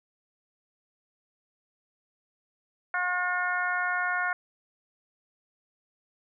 harmonic tone, 360 Hz, F#4, 47 cents flat, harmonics 2 / 3 / 4 / 5 / 6, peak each -33 / -34 / -28 / -33 / -38 dBFS, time 2.94-4.33 s, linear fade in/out 2 ms, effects none

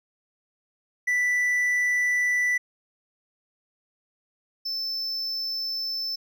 triangle tone pair in turn, 1975.5 / 5284 Hz, B6 / E8, 0 / +3 cents, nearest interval octave + perfect fourth, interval 1703 cents, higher second, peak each -19 / -26 dBFS, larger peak first, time 1.07-2.58 / 4.65-6.16 s, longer neither, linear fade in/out 10 ms, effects none

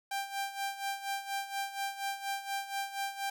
sawtooth tone with tremolo, 790 Hz, G5, 13 cents sharp, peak -28 dBFS, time 0.11-3.3 s, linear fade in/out 5 ms, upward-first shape sine, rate 4.2 Hz, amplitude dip 75%, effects none

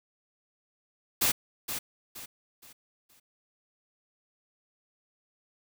white noise with echo, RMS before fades -25 dBFS, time 1.21-1.32 s, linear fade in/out 10 ms, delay 470 ms, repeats 4, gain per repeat -9 dB, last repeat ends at 3.2 s, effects none

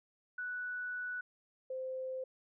sine tone pair in turn, 1480 / 519.3 Hz, F#6 / C5, 0 / -13 cents, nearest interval octave + tritone, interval 1813 cents, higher first, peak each -37 / -37 dBFS, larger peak neither, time 0.38-1.21 / 1.7-2.24 s, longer first, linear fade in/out 5 ms, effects none

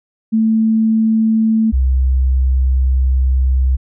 sine tone pair in turn, 221.6 / 64.92 Hz, A3 / C2, +13 / -13 cents, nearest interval octave + major sixth, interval 2126 cents, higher first, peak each -10 dBFS, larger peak neither, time 0.32-1.72 / 1.72-3.77 s, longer second, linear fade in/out 20 ms, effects none

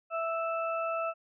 harmonic tone, 659.3 Hz, E5, in tune, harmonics 1 / 2 / 4, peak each -32 / -33 / -41 dBFS, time 0.1-1.14 s, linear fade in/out 50 ms, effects none

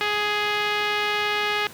5% pulse tone with low-pass filter, 416.8 Hz, G#4, 6 cents sharp, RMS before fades -24 dBFS, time 0.01-1.67 s, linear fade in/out 0 ms, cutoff 2800 Hz, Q 1, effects pink hiss -43 dBFS RMS until 1.73 s + high-pass 100 Hz 12 dB/octave

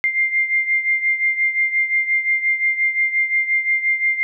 sine beating tone pair, 2100 / 2105.7 Hz, C7 / C7, +6 / +10 cents, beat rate 5.7 Hz, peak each -17 / -22 dBFS, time 0.04-4.23 s, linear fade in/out 0 ms, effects none

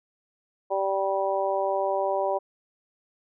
harmonic tone, 194.5 Hz, G3, 13 cents flat, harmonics 2 / 3 / 4 / 5, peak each -30 / -26 / -29 / -31 dBFS, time 0.7-2.39 s, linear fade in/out 20 ms, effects none

